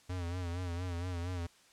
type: tone with vibrato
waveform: square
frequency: 88.3 Hz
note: F2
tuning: 20 cents sharp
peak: -36 dBFS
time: 0.09-1.47 s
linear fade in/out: 10 ms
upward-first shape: sine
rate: 4.3 Hz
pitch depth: 69 cents each way
effects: white hiss -63 dBFS RMS until 1.72 s + low-pass 8000 Hz 12 dB/octave